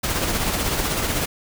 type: noise with tremolo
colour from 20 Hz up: pink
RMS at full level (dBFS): -21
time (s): 0.03-1.26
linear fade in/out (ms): 10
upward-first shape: triangle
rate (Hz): 16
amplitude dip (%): 45
effects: none